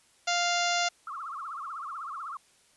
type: harmonic tone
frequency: 698.5 Hz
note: F5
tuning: in tune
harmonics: 1 / 2 / 3 / 4 / 5 / 6 / 7 / 8 / 9 / 10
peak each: -29 / -32 / -34 / -35 / -36 / -37 / -37 / -38 / -39 / -39 dBFS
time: 0.27-0.89 s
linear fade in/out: 10 ms
type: tone with vibrato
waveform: sine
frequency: 1221 Hz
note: D#6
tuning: 33 cents flat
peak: -35 dBFS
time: 1.07-2.37 s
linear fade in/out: 2 ms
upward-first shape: triangle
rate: 16 Hz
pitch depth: 250 cents each way
effects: white hiss -63 dBFS RMS until 2.76 s + resampled to 24000 Hz